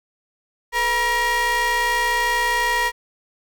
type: ring-modulated tone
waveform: 40% pulse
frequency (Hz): 466.2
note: A#4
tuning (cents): 0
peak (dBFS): -14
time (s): 0.72-2.92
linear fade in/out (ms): 50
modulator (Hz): 1430
effects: none